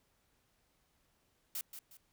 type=noise with echo; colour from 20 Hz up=blue; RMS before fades=-39 dBFS; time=1.55-1.61 s; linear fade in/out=2 ms; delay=180 ms; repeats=2; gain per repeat=-9 dB; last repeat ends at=1.97 s; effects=pink hiss -75 dBFS RMS until 2.12 s